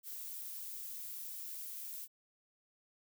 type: noise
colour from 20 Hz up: violet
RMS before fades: -45 dBFS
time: 0.03-2.08 s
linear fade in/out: 50 ms
effects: none